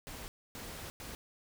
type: noise bursts at uneven times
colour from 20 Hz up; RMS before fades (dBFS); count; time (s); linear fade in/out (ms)
pink; -45; 3; 0.07-0.28 / 0.55-0.9 / 1-1.15; 0
effects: none